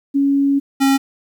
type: tone pair in turn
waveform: sine / square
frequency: 278.7 / 272.3 Hz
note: C#4 / C#4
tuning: +9 / -31 cents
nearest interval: unison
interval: 40 cents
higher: first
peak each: -12 dBFS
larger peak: neither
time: 0.14-0.6 / 0.8-0.98 s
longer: first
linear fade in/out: 20 ms
effects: 9-bit